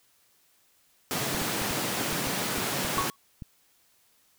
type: high-pass noise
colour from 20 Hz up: pink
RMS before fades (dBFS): -30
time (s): 1.11-3.1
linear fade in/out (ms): 0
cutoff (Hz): 130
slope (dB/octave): 24
type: clicks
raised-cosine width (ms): 5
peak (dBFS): -26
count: 11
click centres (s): 1.348 / 1.417 / 1.617 / 1.71 / 2.127 / 2.271 / 2.58 / 2.849 / 2.973 / 3.01 / 3.422
type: tone with exponential decay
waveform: triangle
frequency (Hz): 1108.7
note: C#6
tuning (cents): 0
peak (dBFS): -20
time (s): 2.98-3.16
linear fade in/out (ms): 0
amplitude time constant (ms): 38
effects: white hiss -65 dBFS RMS until 4.38 s